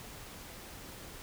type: silence
effects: pink hiss -48 dBFS RMS until 1.22 s